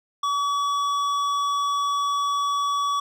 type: tone with hard clipping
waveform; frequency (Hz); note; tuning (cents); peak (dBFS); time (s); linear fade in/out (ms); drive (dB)
sine; 1138; C#6; +45; -23; 0.23-3; 5; 10
effects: none